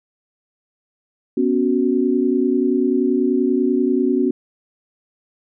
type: chord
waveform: sine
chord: B suspended second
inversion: none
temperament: equal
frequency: 246.9 / 277.2 / 370 Hz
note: B3 / C#4 / F#4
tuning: 0 / 0 / 0 cents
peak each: -19 dBFS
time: 1.37-4.31 s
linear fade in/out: 5 ms
effects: none